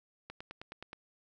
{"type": "click train", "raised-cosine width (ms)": 0.3, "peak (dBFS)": -28, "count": 7, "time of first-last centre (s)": [0.3, 0.931], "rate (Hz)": 9.51, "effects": []}